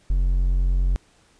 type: tone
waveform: triangle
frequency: 44.97 Hz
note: F#1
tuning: 49 cents flat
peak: -15 dBFS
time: 0.1-0.96 s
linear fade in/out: 0 ms
effects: pink hiss -58 dBFS RMS until 1.39 s + resampled to 22050 Hz